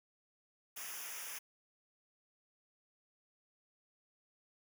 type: noise with comb filter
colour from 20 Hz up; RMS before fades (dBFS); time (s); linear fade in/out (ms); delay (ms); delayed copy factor
white; -45; 0.76-1.39; 10; 0.24; -0.9
effects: none